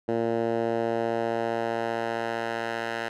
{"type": "tone with band-pass filter sweep", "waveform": "10% pulse", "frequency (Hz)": 115.3, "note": "A#2", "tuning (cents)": -19, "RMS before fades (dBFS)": -28, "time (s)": [0.08, 3.09], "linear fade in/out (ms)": 10, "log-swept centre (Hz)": [410, 1500], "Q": 0.97, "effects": []}